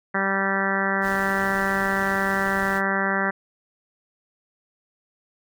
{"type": "harmonic tone", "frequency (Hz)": 194.8, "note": "G3", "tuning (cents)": -11, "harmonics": [1, 2, 3, 4, 5, 6, 7, 8, 9, 10], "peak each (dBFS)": [-28, -31, -31, -31, -32, -32, -30, -28, -28, -30], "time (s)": [0.14, 3.31], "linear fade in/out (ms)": 10}
{"type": "noise", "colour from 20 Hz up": "pink", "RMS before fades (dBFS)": -39, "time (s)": [1.01, 2.82], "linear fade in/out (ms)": 50}
{"effects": []}